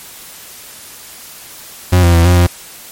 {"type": "tone with pitch steps", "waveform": "40% pulse", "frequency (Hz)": [90, 86.2, 84.3, 88.6, 87.7], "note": ["F#2", "F2", "E2", "F2", "F2"], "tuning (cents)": [-47, -22, 39, 25, 8], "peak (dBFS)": -5, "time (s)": [1.92, 2.47], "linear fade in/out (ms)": 10, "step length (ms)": 110, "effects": ["white hiss -34 dBFS RMS until 2.91 s", "MP3 64 kbps"]}